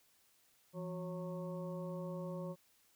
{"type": "harmonic tone with a mistuned harmonic", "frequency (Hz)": 183.1, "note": "F#3", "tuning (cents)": -18, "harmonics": [1, 2, 3, 5, 6], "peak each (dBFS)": [-42, -49, -45, -56, -55], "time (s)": [0.73, 2.56], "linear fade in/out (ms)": 50, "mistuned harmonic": 1, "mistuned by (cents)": -130, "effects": ["white hiss -71 dBFS RMS until 2.95 s"]}